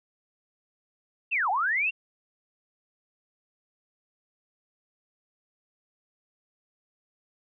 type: linear two-way sweep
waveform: sine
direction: down then up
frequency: 2794 to 710 to 2794 Hz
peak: -23 dBFS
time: 1.31-1.91 s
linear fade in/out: 20 ms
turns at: 1.5 s
effects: none